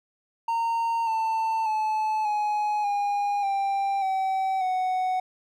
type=tone with pitch steps; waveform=triangle; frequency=920 / 892.3 / 865.4 / 839.3 / 814 / 789.4 / 765.6 / 742.5 Hz; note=A#5 / A5 / A5 / G#5 / G#5 / G5 / G5 / F#5; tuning=-23 / +24 / -29 / +18 / -35 / +12 / -41 / +6 cents; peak=-21 dBFS; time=0.48-5.2 s; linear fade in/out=5 ms; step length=590 ms; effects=none